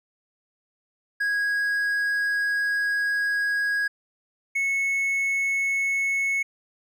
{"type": "tone pair in turn", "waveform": "triangle", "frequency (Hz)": [1651, 2198], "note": ["G#6", "C#7"], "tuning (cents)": [-11, -15], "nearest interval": "perfect fourth", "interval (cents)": 496, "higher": "second", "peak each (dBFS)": -20, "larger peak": "neither", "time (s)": [[1.2, 3.88], [4.55, 6.43]], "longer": "first", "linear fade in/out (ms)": 10, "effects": []}